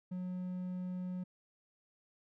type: tone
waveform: triangle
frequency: 182 Hz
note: F#3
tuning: 28 cents flat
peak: -35 dBFS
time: 0.11-1.24 s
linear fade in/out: 10 ms
effects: none